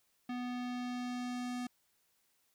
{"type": "tone with low-pass filter sweep", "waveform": "square", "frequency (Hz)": 246.9, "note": "B3", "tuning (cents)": 0, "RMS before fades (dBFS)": -39, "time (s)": [0.29, 1.67], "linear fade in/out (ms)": 5, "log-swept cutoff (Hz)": [3200, 9000], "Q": 0.92, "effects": ["white hiss -75 dBFS RMS until 2.54 s"]}